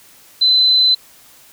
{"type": "tone", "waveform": "sine", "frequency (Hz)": 4035, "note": "B7", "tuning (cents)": 36, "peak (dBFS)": -9, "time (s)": [0.41, 0.95], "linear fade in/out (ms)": 10, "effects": ["white hiss -46 dBFS RMS until 1.52 s"]}